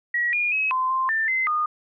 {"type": "tone with pitch steps", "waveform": "sine", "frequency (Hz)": [1916, 2429, 2559, 1032, 1047, 1784, 2060, 1225], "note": ["A#6", "D#7", "D#7", "C6", "C6", "A6", "C7", "D#6"], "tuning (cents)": [47, -42, 48, -24, 1, 23, -28, -27], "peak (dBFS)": -20, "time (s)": [0.14, 1.66], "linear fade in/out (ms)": 5, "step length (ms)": 190, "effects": []}